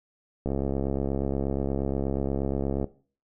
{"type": "click train", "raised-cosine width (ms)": 2, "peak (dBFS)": -15, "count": 164, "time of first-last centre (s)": [0.46, 2.843], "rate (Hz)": 68.4, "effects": ["noise-tail reverb RT60 0.4 s tail -17 dB re dry"]}